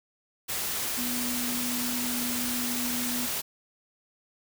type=tone in noise; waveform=sine; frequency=244.4 Hz; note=B3; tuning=18 cents flat; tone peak=-32 dBFS; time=0.97-3.27 s; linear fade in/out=20 ms; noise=white; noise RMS=-31 dBFS; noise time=0.48-3.42 s; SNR=-4 dB; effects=none